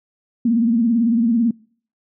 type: tone with vibrato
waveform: sine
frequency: 231.5 Hz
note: A#3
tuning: 12 cents flat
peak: -13 dBFS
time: 0.45-1.51 s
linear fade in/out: 5 ms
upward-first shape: sine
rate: 18 Hz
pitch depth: 92 cents each way
effects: noise-tail reverb RT60 0.5 s tail -25 dB re dry